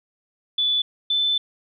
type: tone pair in turn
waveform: sine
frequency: 3470 / 3520 Hz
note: A7 / A7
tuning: -25 / 0 cents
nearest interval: unison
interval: 25 cents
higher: second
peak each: -18 dBFS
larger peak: neither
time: 0.58-0.82 / 1.1-1.38 s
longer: second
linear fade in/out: 5 ms
effects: none